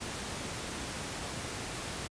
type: noise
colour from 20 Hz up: pink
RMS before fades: -38 dBFS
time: 0-2.08 s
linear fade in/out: 20 ms
effects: high-pass 60 Hz 12 dB/octave + resampled to 22050 Hz